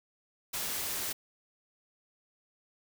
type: noise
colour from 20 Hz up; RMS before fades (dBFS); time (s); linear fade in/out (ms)
white; -35; 0.53-1.13; 10
effects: none